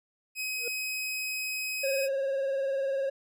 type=tone; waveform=sawtooth; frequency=2532 Hz; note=D#7; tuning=30 cents sharp; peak=-28 dBFS; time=0.35-2.09 s; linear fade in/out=50 ms
type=tone with exponential growth; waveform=triangle; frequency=477.6 Hz; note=A#4; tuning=42 cents sharp; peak=-29 dBFS; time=0.56-0.68 s; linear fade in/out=2 ms; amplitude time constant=26 ms
type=tone with vibrato; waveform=triangle; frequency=544 Hz; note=C#5; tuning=33 cents flat; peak=-25 dBFS; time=1.83-3.1 s; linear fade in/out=10 ms; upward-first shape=sine; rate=20 Hz; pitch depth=43 cents each way
effects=none